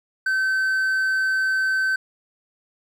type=tone; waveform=triangle; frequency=1538 Hz; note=G6; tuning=33 cents flat; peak=-17 dBFS; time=0.26-1.96 s; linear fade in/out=5 ms; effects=none